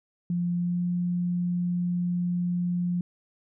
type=tone with pitch glide; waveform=sine; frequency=174.61 to 176.43 Hz; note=F3 to F3; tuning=0 to +18 cents; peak=-24 dBFS; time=0.3-3.01 s; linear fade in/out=2 ms; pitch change=+18 cents; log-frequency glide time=0.56-0.82 s; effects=none